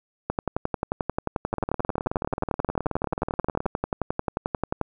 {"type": "two click trains", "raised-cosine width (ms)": 1, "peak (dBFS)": [-13, -10], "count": [41, 52], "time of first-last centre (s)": [[1.53, 3.658], [0.3, 4.813]], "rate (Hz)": [18.8, 11.3], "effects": []}